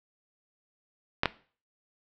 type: clicks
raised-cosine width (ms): 0.3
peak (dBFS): -7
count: 2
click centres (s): 1.234 / 1.257
effects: noise-tail reverb RT60 0.4 s tail -17 dB re dry + low-pass 5000 Hz 12 dB/octave